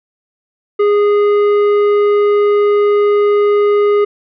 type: tone with tanh clipping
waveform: sine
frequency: 412.2 Hz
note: G#4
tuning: 13 cents flat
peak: -10 dBFS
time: 0.79-4.05 s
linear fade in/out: 10 ms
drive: 10 dB
effects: none